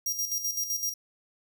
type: tone with tremolo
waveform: sawtooth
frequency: 5700 Hz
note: F8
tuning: 34 cents sharp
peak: -24 dBFS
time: 0.06-0.94 s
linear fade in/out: 5 ms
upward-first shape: square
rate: 7.8 Hz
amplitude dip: 60%
effects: none